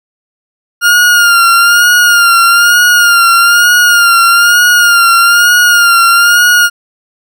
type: tone with vibrato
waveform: 40% pulse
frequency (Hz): 1410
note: F6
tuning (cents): +16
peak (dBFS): -3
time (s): 0.81-6.7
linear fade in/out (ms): 50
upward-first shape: sine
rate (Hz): 1.1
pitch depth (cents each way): 46
effects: none